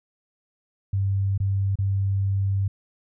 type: tone with dropouts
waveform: sine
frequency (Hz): 98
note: G2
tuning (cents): 0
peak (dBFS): -20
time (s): 0.93-2.68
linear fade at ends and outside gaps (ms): 5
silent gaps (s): 1.378-1.401 / 1.756-1.787
effects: none